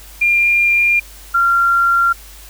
sine tone pair in turn, 2399 / 1379.6 Hz, D7 / F6, +36 / -22 cents, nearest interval minor seventh, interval 958 cents, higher first, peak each -10 dBFS, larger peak neither, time 0.21-1 / 1.34-2.13 s, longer neither, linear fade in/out 10 ms, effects added 50 Hz sine -38 dBFS peak until 2.49 s + white hiss -40 dBFS RMS until 2.49 s

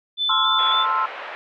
sine tone with vibrato, 3479 Hz, A7, 20 cents flat, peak -19 dBFS, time 0.17-0.86 s, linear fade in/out 50 ms, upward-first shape square, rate 3.6 Hz, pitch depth 18 cents each way
sine chord, F major seventh, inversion first, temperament equal, 880 / 1046.5 / 1318.5 / 1396.9 Hz, A5 / C6 / E6 / F6, 0 / 0 / 0 / 0 cents, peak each -28 / -22 / -22 / -28 dBFS, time 0.29-1.06 s, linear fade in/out 5 ms
pink band-pass noise, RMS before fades -34 dBFS, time 0.59-1.35 s, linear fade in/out 0 ms, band 550 to 2700 Hz, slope 24 dB/octave
effects none

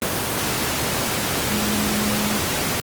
sine tone in noise, 210 Hz, G#3, 19 cents sharp, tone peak -23 dBFS, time 1.5-2.39 s, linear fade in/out 0 ms, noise pink, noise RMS -22 dBFS, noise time 0.02-2.8 s, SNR -4 dB, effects high-pass 100 Hz 12 dB/octave + Opus 24 kbps

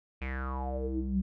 square tone with low-pass filter sweep, 65.7 Hz, C2, 8 cents sharp, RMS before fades -33 dBFS, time 0.21-1.22 s, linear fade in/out 10 ms, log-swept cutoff 2500 to 170 Hz, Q 9, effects none

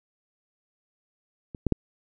clicks, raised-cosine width 3 ms, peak -24 / -10 / -7 dBFS, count 3, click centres 1.548 / 1.667 / 1.723 s, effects none

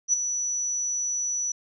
sine tone with ADSR envelope, 5920 Hz, F#8, in tune, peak -16 dBFS, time 0.08-1.52 s, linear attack 52 ms, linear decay 11 ms, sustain -9 dB, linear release 4 ms, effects none

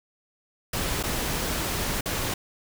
pink noise with dropouts, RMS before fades -28 dBFS, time 0.73-2.34 s, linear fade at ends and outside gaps 5 ms, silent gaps 1.029-1.036 / 2.01-2.057 s, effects none

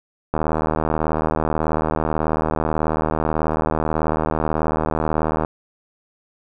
click train, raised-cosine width 1 ms, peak -6 dBFS, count 401, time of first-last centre 0.34-5.449 s, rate 78.3 Hz, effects none

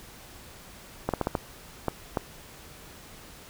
clicks, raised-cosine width 1 ms, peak -11 dBFS, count 7, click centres 1.09 / 1.137 / 1.213 / 1.271 / 1.352 / 1.883 / 2.172 s, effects pink hiss -48 dBFS RMS until 3.49 s

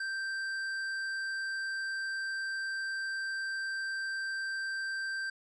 sine tone with tanh clipping, 1568 Hz, G6, in tune, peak -35 dBFS, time 0-5.3 s, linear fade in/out 5 ms, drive 12 dB, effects low-pass 9000 Hz 12 dB/octave

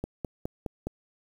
click train, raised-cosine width 2 ms, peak -18 dBFS, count 5, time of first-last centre 0.04-0.87 s, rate 4.82 Hz, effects 8-bit

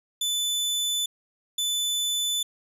sawtooth tone pair in turn, 3500 / 3500 Hz, A7 / A7, -10 / -10 cents, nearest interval unison, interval 0 cents, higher neither, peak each -21 dBFS, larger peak neither, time 0.21-1.06 / 1.58-2.43 s, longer neither, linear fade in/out 5 ms, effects resampled to 32000 Hz + 10-bit

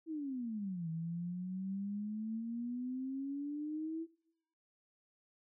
sine exponential two-way sweep, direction down then up, 331 to 160.8 to 331 Hz, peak -37 dBFS, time 0.06-4.07 s, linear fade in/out 50 ms, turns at 0.89 s, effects noise-tail reverb RT60 0.8 s tail -22 dB re dry

